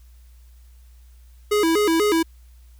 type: tone with vibrato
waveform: square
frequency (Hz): 370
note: F#4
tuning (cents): 0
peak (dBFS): -17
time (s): 1.51-2.23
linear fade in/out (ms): 10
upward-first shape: square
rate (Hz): 4.1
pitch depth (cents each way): 210
effects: added 60 Hz sine -45 dBFS peak until 2.79 s + white hiss -62 dBFS RMS until 2.79 s